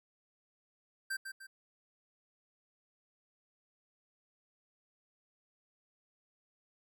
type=tone with echo; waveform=square; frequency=1568 Hz; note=G6; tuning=in tune; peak=-35 dBFS; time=1.1-1.17 s; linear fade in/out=10 ms; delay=150 ms; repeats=2; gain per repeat=-7 dB; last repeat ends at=1.47 s; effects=none